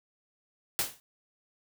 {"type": "noise with exponential decay", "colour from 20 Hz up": "white", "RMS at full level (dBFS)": -25, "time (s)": [0.79, 1], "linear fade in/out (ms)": 0, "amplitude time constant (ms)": 45, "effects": []}